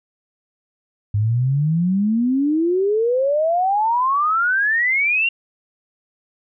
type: exponential sweep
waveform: sine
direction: up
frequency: 100.6 to 2800 Hz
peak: -15 dBFS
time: 1.14-5.29 s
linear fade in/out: 5 ms
effects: none